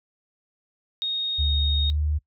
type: tone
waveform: sine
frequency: 3724 Hz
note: A#7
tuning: 2 cents flat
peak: -23 dBFS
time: 1.02-1.9 s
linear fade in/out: 0 ms
type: tone with pitch glide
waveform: sine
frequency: 73.42 to 75.14 Hz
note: D2 to D2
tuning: 0 to +40 cents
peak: -21 dBFS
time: 1.38-2.19 s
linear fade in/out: 20 ms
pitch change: +40 cents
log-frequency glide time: 1.81-1.98 s
effects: noise-tail reverb RT60 0.1 s tail -21 dB re dry